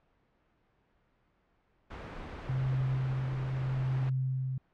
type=noise; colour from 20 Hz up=pink; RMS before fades=-42 dBFS; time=1.9-4.1 s; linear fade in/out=10 ms
type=tone with tremolo; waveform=sine; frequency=130.81 Hz; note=C3; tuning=in tune; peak=-27 dBFS; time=2.49-4.58 s; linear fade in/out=5 ms; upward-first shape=sine; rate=0.82 Hz; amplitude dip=40%
effects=pink hiss -71 dBFS RMS until 4.73 s + low-pass 2000 Hz 12 dB/octave